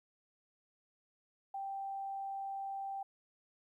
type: tone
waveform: sine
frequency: 784 Hz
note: G5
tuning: in tune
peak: -38 dBFS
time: 1.54-3.03 s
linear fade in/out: 5 ms
effects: 13-bit